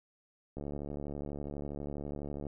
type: click train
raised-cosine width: 2 ms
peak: -27 dBFS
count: 138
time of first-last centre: 0.57-2.468 s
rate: 72.2 Hz
effects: none